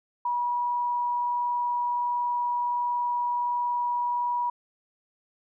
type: tone with frequency modulation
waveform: sine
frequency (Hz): 968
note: B5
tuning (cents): -35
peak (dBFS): -24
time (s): 0.25-4.5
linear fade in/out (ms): 5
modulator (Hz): 21.4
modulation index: 0.22
effects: none